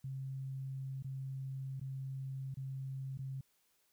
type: tone with dropouts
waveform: sine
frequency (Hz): 133.9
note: C3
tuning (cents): +40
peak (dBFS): -39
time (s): 0.04-3.41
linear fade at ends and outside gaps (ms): 5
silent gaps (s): 1.025-1.044 / 1.798-1.812 / 2.543-2.57 / 3.175-3.189
effects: white hiss -75 dBFS RMS until 3.92 s